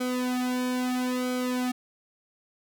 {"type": "tone with flanger", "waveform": "sawtooth", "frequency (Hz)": 251.2, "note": "B3", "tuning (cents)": 30, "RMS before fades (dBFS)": -28, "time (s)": [0, 1.72], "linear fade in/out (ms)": 10, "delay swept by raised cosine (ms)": [1.1, 2.5], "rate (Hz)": 0.76, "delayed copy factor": -1, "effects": []}